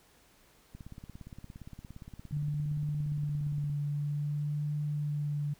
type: click train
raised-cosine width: 5 ms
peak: -33 dBFS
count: 52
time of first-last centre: 0.75-3.698 s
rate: 17.3 Hz
type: tone with vibrato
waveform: sine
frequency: 146.83 Hz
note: D3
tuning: in tune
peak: -30 dBFS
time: 2.32-5.54 s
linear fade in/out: 10 ms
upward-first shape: triangle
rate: 0.51 Hz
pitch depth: 21 cents each way
effects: pink hiss -63 dBFS RMS until 5.59 s